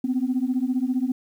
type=beating tone pair; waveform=sine; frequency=248 / 263 Hz; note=B3 / C4; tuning=+7 / +9 cents; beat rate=15 Hz; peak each=-23 dBFS; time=0.04-1.12 s; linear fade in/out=5 ms; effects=tanh soft clip ceiling -15 dBFS + 9-bit